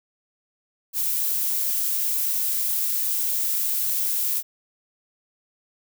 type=noise; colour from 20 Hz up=violet; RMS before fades=-24 dBFS; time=0.93-4.43 s; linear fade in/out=50 ms; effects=none